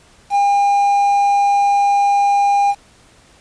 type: tone with quantisation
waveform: triangle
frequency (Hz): 806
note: G5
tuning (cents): +48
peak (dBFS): -9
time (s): 0.3-2.75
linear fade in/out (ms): 50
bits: 6
effects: pink hiss -49 dBFS RMS until 3.4 s + resampled to 22050 Hz